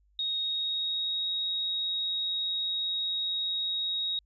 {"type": "tone with pitch glide", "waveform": "sine", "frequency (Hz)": [3749, 3779], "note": ["A#7", "A#7"], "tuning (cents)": [9, 23], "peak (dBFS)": -28, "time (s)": [0.19, 4.19], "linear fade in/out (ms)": 2, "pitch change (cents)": 14, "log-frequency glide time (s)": [0.37, 1.28], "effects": ["added 50 Hz sine -63 dBFS peak until 4.25 s"]}